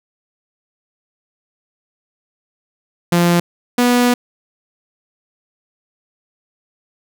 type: tone pair in turn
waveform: sawtooth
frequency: 173.1 / 244.6 Hz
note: F3 / B3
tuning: -15 / -16 cents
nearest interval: tritone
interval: 599 cents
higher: second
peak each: -7 dBFS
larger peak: neither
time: 3.12-3.4 / 3.78-4.14 s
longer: second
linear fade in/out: 5 ms
effects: none